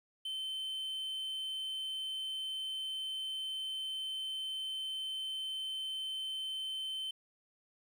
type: tone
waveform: triangle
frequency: 3081 Hz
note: G7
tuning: 31 cents flat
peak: -35 dBFS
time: 0.25-7.11 s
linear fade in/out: 5 ms
effects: 11-bit